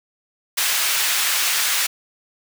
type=high-pass noise; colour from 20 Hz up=pink; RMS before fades=-20 dBFS; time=0.57-1.87 s; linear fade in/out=10 ms; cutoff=1700 Hz; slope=12 dB/octave; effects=none